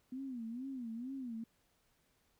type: tone with vibrato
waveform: sine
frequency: 246.9 Hz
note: B3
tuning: in tune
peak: -40 dBFS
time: 0.12-1.44 s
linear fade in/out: 5 ms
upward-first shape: sine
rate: 2.2 Hz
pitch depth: 170 cents each way
effects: pink hiss -75 dBFS RMS until 2.39 s